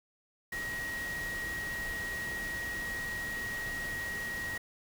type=tone in noise; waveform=sine; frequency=1895 Hz; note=A#6; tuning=28 cents sharp; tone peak=-35 dBFS; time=0.52-4.58 s; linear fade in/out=5 ms; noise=pink; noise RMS=-43 dBFS; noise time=0.52-4.58 s; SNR=+5 dB; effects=none